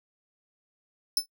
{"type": "tone with exponential decay", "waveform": "sawtooth", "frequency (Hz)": 5270, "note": "E8", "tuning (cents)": -1, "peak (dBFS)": -15, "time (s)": [1.17, 1.26], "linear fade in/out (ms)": 2, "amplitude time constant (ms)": 18, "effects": ["noise-tail reverb RT60 0.1 s tail -21 dB re dry"]}